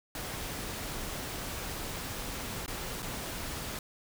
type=noise with dropouts; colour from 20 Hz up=pink; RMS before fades=-38 dBFS; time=0.15-3.79 s; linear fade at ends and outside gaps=2 ms; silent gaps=2.662-2.679 / 3.023-3.027 s; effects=none